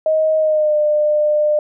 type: tone with pitch glide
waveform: sine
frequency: 628 to 601 Hz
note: D#5 to D5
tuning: +16 to +40 cents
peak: -12 dBFS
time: 0.06-1.59 s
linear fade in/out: 2 ms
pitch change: -76 cents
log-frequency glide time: 0.38-0.76 s
effects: none